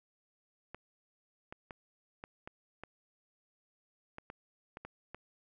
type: clicks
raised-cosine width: 0.5 ms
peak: -29 dBFS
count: 11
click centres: 0.746 / 1.525 / 1.708 / 2.239 / 2.475 / 2.836 / 4.184 / 4.301 / 4.771 / 4.85 / 5.146 s
effects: none